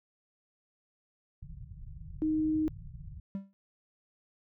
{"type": "low-pass noise", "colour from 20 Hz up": "pink", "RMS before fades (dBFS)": -45, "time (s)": [1.42, 3.2], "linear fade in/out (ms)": 5, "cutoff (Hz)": 170, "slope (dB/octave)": 96}
{"type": "tone", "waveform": "sine", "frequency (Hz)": 311.1, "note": "D#4", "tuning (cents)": 0, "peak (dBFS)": -26, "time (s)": [2.22, 2.68], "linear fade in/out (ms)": 0}
{"type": "tone with exponential decay", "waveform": "triangle", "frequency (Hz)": 196, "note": "G3", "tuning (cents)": 0, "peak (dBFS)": -28, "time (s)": [3.35, 3.53], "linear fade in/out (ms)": 0, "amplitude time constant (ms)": 39}
{"effects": []}